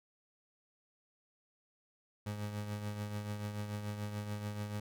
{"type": "tone with tremolo", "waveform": "30% pulse", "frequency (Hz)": 104.2, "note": "G#2", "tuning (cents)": 6, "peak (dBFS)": -33, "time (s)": [2.26, 4.8], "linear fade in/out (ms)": 5, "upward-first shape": "triangle", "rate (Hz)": 6.9, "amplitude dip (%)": 55, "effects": []}